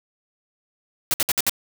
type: noise bursts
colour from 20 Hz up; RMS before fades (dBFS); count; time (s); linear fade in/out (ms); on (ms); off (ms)
white; -20; 5; 1.11-1.495; 0; 29; 60
effects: none